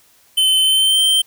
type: tone with pitch glide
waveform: square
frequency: 3062 to 3126 Hz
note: G7 to G7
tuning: -41 to -6 cents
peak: -12 dBFS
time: 0.37-1.22 s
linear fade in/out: 10 ms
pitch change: +35 cents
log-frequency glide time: 0.61-1 s
effects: white hiss -53 dBFS RMS until 1.26 s